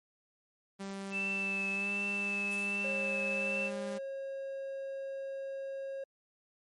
sawtooth tone with pitch glide, 196 to 201.2 Hz, G3 to G3, 0 to +45 cents, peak -35 dBFS, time 0.79-3.99 s, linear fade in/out 20 ms, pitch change +45 cents, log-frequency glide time 1.72-1.9 s
sine tone with vibrato, 2637 Hz, E7, in tune, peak -32 dBFS, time 1.11-3.71 s, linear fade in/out 50 ms, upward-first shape triangle, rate 1.3 Hz, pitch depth 21 cents each way
violet noise with exponential decay, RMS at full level -41 dBFS, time 2.51-3.2 s, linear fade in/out 2 ms, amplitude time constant 150 ms
triangle tone, 543 Hz, C#5, 36 cents flat, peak -35 dBFS, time 2.84-6.04 s, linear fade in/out 5 ms
effects MP3 48 kbps

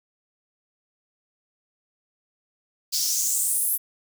white noise with high-pass filter sweep, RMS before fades -24 dBFS, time 2.92-3.78 s, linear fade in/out 20 ms, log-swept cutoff 4700 to 12000 Hz, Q 4, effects none

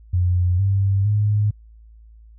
sine tone with pitch steps, 89.4 / 98.1 / 104.6 Hz, F2 / G2 / G#2, +41 / +2 / +13 cents, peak -15 dBFS, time 0.13-1.51 s, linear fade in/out 10 ms, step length 460 ms, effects added 55 Hz sine -43 dBFS peak until 2.38 s

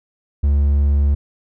triangle tone, 71.3 Hz, C#2, 49 cents sharp, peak -10 dBFS, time 0.43-1.15 s, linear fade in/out 10 ms, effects none

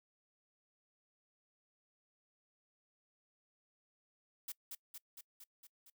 blue noise with echo, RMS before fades -43 dBFS, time 4.48-4.52 s, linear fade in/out 5 ms, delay 230 ms, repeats 6, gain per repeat -3 dB, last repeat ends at 5.9 s, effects noise-tail reverb RT60 0.1 s tail -23 dB re dry

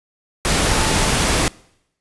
sine tone in noise, 880 Hz, A5, in tune, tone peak -28 dBFS, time 0.71-1.12 s, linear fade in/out 0 ms, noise pink, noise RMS -17 dBFS, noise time 0.45-1.48 s, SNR -14 dB, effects noise-tail reverb RT60 0.8 s tail -24 dB re dry + resampled to 24000 Hz

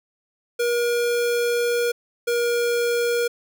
square tone pair in turn, 477.3 / 475.3 Hz, A#4 / A#4, +41 / +34 cents, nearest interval unison, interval 7 cents, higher first, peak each -20 dBFS, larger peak neither, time 0.59-1.92 / 2.27-3.28 s, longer first, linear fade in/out 10 ms, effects none

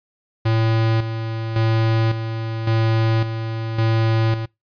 square tone with tremolo, 112.4 Hz, A2, 37 cents sharp, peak -16 dBFS, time 0.45-4.46 s, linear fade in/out 10 ms, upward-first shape square, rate 0.9 Hz, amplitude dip 60%, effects noise-tail reverb RT60 0.2 s tail -25 dB re dry + resampled to 11025 Hz

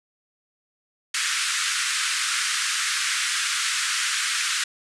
pink band-pass noise, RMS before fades -25 dBFS, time 1.14-4.64 s, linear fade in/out 5 ms, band 1300 to 9700 Hz, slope 48 dB/octave, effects none

